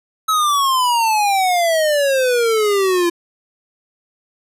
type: exponential sweep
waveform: square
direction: down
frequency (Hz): 1300 to 340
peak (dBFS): -14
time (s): 0.28-3.1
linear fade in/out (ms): 10
effects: resampled to 32000 Hz